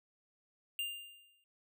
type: tone with exponential decay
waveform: square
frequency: 2800 Hz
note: F7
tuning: 4 cents sharp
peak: -34 dBFS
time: 0.79-1.44 s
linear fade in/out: 1 ms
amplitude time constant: 140 ms
effects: none